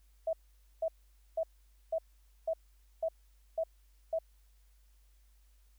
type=tone bursts; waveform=sine; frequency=650 Hz; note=E5; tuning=24 cents flat; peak=-29 dBFS; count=8; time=0.27-4.188 s; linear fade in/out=5 ms; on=61 ms; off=490 ms; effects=added 50 Hz sine -61 dBFS peak until 5.78 s + white hiss -74 dBFS RMS until 5.78 s